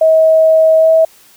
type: tone with pitch glide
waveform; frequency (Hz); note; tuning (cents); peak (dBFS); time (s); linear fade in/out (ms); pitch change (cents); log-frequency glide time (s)
sine; 639 to 645.7; D#5 to E5; +46 to -36; -5; 0.01-1.05; 5; +18; 0.77-0.91
effects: white hiss -45 dBFS RMS until 1.36 s